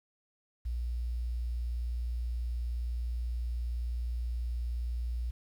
sine tone with quantisation, 59.5 Hz, A#1, 36 cents sharp, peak -31 dBFS, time 0.65-5.31 s, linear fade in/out 10 ms, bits 10, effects none

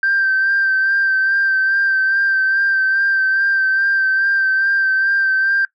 sine tone with vibrato, 1568 Hz, G6, in tune, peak -12 dBFS, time 0.03-5.65 s, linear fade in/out 2 ms, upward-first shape sine, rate 2.4 Hz, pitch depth 25 cents each way, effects noise-tail reverb RT60 0.1 s tail -19 dB re dry + tanh soft clip ceiling -9 dBFS

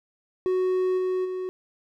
triangle tone with level steps, 370 Hz, F#4, in tune, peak -19 / -21 / -26 dBFS, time 0.46-1.49 s, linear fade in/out 0 ms, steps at 0.97 / 1.24 s, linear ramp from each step 20 ms, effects none

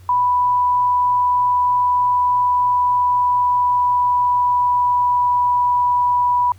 sine tone with pitch glide, 987.8 to 981.5 Hz, B5 to B5, 0 to -11 cents, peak -13 dBFS, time 0.09-6.52 s, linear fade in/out 2 ms, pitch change -11 cents, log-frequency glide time 2.48-5.57 s, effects added 91 Hz sine -40 dBFS peak until 6.58 s + pink hiss -53 dBFS RMS until 6.58 s

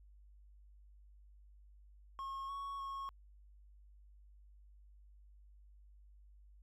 triangle tone with pitch steps, 1084 / 1110 / 1094 Hz, C#6 / C#6 / C#6, -39 / +2 / -23 cents, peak -39 dBFS, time 2.19-3.09 s, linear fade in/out 0 ms, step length 300 ms, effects added 50 Hz sine -58 dBFS peak until 6.62 s

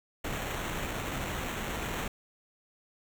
pink noise with sample-and-hold, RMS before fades -35 dBFS, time 0.24-2.08 s, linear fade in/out 5 ms, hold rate 4900 Hz, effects none

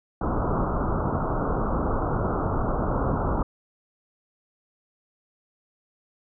pink low-pass noise, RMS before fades -25 dBFS, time 0.21-3.43 s, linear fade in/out 5 ms, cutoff 1400 Hz, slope 96 dB/octave, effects none

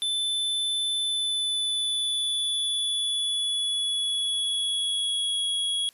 square tone with pitch glide, 3520 to 3330 Hz, A7 to G#7, 0 to +4 cents, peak -25 dBFS, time 0.02-5.89 s, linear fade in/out 0 ms, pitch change -96 cents, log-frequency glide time 1-5.43 s, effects white hiss -59 dBFS RMS until 5.93 s + resampled to 32000 Hz

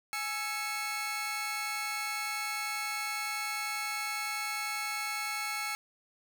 sawtooth tone cluster, 836 / 1327 / 2195 Hz, G#5 / E6 / C#7, +11 / +11 / -18 cents, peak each -36 / -35 / -32 dBFS, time 0.13-5.75 s, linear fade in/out 0 ms, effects none

